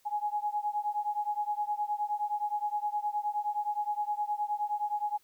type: beating tone pair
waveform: sine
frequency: 830.6 / 840.2 Hz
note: G#5 / G#5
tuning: 0 / +20 cents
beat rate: 9.6 Hz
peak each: -32 / -33 dBFS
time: 0.05-5.18 s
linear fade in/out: 20 ms
effects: white hiss -67 dBFS RMS until 5.23 s